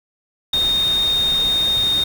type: tone in noise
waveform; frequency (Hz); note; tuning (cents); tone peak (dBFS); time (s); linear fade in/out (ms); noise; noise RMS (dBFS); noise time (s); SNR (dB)
sine; 3690; A#7; -18; -15; 0.53-2.04; 5; pink; -30; 0.53-2.04; +12
effects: none